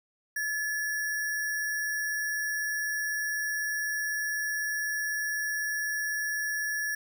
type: tone with sample-and-hold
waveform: sine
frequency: 1718 Hz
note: A6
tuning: 42 cents flat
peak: -28 dBFS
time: 0.36-6.95 s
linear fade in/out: 5 ms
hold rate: 7350 Hz
effects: none